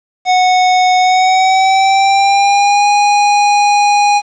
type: tone with pitch glide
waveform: square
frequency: 736 to 821.4 Hz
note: F#5 to G#5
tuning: -9 to -19 cents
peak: -8 dBFS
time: 0.25-4.22 s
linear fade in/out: 50 ms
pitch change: +190 cents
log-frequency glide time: 1-2.87 s
effects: resampled to 16000 Hz + 7-bit